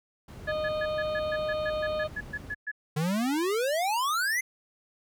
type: noise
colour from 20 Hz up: brown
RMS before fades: -39 dBFS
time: 0.28-2.54 s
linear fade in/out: 5 ms
type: tone bursts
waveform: sine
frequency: 1702 Hz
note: G#6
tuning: 42 cents sharp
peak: -30 dBFS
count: 14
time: 0.47-2.716 s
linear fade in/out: 10 ms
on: 49 ms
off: 120 ms
type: harmonic tone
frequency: 615 Hz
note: D#5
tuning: 20 cents flat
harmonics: 1 / 2 / 4 / 5 / 6 / 7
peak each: -28 / -38 / -47 / -47 / -47 / -49 dBFS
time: 0.47-2.08 s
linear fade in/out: 20 ms
type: exponential sweep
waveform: square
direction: up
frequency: 146.83 to 2110 Hz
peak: -26 dBFS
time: 2.96-4.41 s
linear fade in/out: 10 ms
effects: high-pass 60 Hz 12 dB/octave